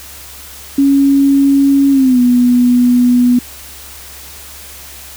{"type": "tone with pitch glide", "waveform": "sine", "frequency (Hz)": [277.2, 245.5], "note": ["C#4", "B3"], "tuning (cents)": [0, -10], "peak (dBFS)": -6, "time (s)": [0.78, 3.39], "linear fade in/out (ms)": 5, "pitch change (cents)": -210, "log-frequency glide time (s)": [1.91, 2.2], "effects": ["added 69 Hz sine -39 dBFS peak until 5.16 s", "white hiss -33 dBFS RMS until 5.16 s"]}